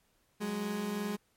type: tone pair together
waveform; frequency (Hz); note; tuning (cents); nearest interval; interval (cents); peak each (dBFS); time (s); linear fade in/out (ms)
30% pulse; 185 / 207.7; F#3 / G#3; 0 / 0; major second; 200; -38 / -31; 0.4-1.17; 20
effects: pink hiss -72 dBFS RMS until 1.36 s + MP3 64 kbps